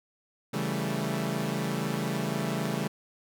sawtooth chord, A dominant seventh, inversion first, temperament equal, 138.59 / 164.81 / 196 / 220 Hz, C#3 / E3 / G3 / A3, 0 / 0 / 0 / 0 cents, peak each -30 dBFS, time 0.53-2.88 s, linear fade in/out 10 ms, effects none

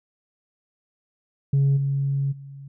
sine tone with level steps, 138.59 Hz, C#3, in tune, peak -14 / -20 / -37 dBFS, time 1.53-2.68 s, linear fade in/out 5 ms, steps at 1.76 / 2.31 s, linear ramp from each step 20 ms, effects tanh soft clip ceiling -14 dBFS

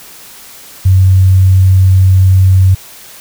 sine tone, 94.1 Hz, F#2, 30 cents sharp, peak -3 dBFS, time 0.85-2.75 s, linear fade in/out 10 ms, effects white hiss -34 dBFS RMS until 3.2 s

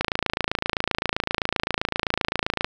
click train, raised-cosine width 0.3 ms, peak -5 dBFS, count 74, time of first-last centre 0.01-2.645 s, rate 27.7 Hz, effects none

